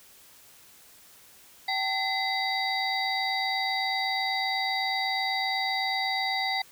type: tone cluster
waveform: sine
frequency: 770 / 878 / 2035 / 3830 / 4647 Hz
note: G5 / A5 / C7 / A#7 / D8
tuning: -31 / -4 / -49 / +46 / -19 cents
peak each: -30 / -39 / -30 / -34 / -33 dBFS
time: 1.68-6.62 s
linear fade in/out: 5 ms
effects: white hiss -54 dBFS RMS until 6.71 s